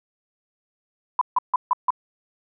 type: tone bursts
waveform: sine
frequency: 1000 Hz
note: B5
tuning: 21 cents sharp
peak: -15 dBFS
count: 5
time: 1.19-1.905 s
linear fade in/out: 2 ms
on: 23 ms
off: 150 ms
effects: none